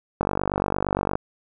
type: click train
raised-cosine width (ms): 1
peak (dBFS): -8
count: 47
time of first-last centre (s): 0.21-1.155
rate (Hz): 48.7
effects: none